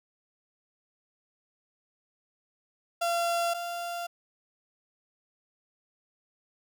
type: tone pair in turn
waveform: 35% pulse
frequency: 685 / 692.2 Hz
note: F5 / F5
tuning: -34 / -16 cents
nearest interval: unison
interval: 18 cents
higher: second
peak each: -24 / -31 dBFS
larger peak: first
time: 3.01-3.54 / 3.54-4.07 s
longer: neither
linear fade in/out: 10 ms
effects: none